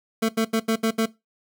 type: tone bursts at uneven times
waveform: 25% pulse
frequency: 223.7 Hz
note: A3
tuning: 29 cents sharp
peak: -15 dBFS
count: 6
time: 0.22-0.29 / 0.37-0.45 / 0.53-0.6 / 0.68-0.76 / 0.83-0.91 / 0.98-1.06 s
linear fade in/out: 10 ms
effects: noise-tail reverb RT60 0.2 s tail -18 dB re dry